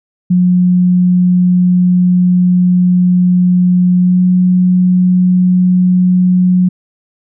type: tone with pitch glide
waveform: sine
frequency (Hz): 180 to 181.78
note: F#3 to F#3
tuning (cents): -47 to -30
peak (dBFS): -6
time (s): 0.3-6.69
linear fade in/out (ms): 10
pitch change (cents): +17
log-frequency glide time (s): 3.99-4.21
effects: none